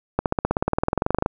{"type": "accelerating click train", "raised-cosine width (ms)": 1, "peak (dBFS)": -5, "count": 22, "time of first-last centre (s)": [0.19, 1.261], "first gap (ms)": 68, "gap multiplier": 0.97, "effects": []}